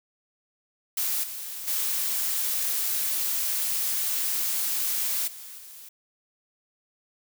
blue noise with level steps, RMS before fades -27 / -36 / -27 / -42 / -45 dBFS, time 0.97-5.89 s, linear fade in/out 5 ms, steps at 1.23 / 1.67 / 5.27 / 5.58 s, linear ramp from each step 10 ms, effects none

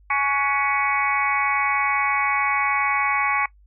harmonic tone with a mistuned harmonic, 279.2 Hz, C#4, 13 cents sharp, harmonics 3 / 4 / 5 / 6 / 7 / 8 / 9, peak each -26 / -23 / -34 / -35 / -28 / -23 / -34 dBFS, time 0.1-3.46 s, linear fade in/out 5 ms, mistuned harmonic 5, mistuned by +85 cents, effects noise-tail reverb RT60 0.1 s tail -19 dB re dry + added 50 Hz sine -50 dBFS peak until 3.66 s

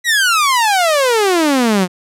sawtooth exponential sweep, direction down, 1975.5 to 174 Hz, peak -7 dBFS, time 0.04-1.88 s, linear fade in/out 50 ms, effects low-pass 12000 Hz 12 dB/octave

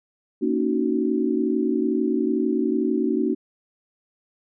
sine chord, D# minor seventh, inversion second, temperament just, 233.3 / 280 / 311.1 / 373.4 Hz, A#3 / C#4 / D#4 / F#4, +2 / +18 / 0 / +16 cents, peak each -25 dBFS, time 0.41-3.35 s, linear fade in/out 20 ms, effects none

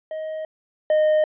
triangle tone pair in turn, 628 / 616.1 Hz, D#5 / D#5, +16 / -17 cents, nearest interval unison, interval 33 cents, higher first, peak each -25 / -13 dBFS, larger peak second, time 0.11-0.45 / 0.9-1.24 s, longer neither, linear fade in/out 2 ms, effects resampled to 8000 Hz

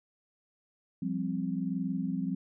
sine chord, F suspended second, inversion none, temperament equal, 174.61 / 196 / 261.6 Hz, F3 / G3 / C4, 0 / 0 / 0 cents, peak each -34 dBFS, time 1.02-2.35 s, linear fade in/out 5 ms, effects none

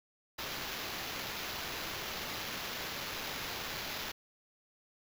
violet noise with sample-and-hold, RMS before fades -40 dBFS, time 0.38-4.12 s, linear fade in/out 10 ms, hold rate 8820 Hz, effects none

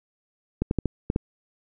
clicks, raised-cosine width 3 ms, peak -10 dBFS, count 6, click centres 0.62 / 0.711 / 0.787 / 0.857 / 1.101 / 1.161 s, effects none

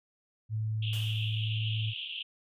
sine tone with pitch glide, 109.1 to 109.73 Hz, A2 to A2, -14 to -4 cents, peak -29 dBFS, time 0.49-1.94 s, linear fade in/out 50 ms, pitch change +10 cents, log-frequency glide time 1.31-1.69 s
pink band-pass noise, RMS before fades -39 dBFS, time 0.82-2.23 s, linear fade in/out 10 ms, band 2700 to 3400 Hz, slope 96 dB/octave
white noise with exponential decay, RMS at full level -44 dBFS, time 0.93-1.58 s, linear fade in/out 1 ms, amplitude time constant 140 ms
effects resampled to 32000 Hz

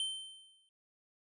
square tone with exponential decay, 3100 Hz, G7, 20 cents flat, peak -32 dBFS, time 0-0.69 s, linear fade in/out 1 ms, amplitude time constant 150 ms, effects resampled to 24000 Hz

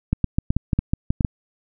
clicks, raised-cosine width 5 ms, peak -6 dBFS, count 11, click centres 0.13 / 0.243 / 0.385 / 0.505 / 0.566 / 0.732 / 0.79 / 0.935 / 1.105 / 1.208 / 1.248 s, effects none

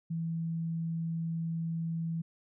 sine tone, 164.81 Hz, E3, in tune, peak -31 dBFS, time 0.1-2.22 s, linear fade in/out 10 ms, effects none

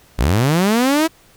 sawtooth linear sweep, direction up, 48.57 to 331 Hz, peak -9 dBFS, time 0.18-1.08 s, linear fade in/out 20 ms, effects pink hiss -50 dBFS RMS until 1.36 s

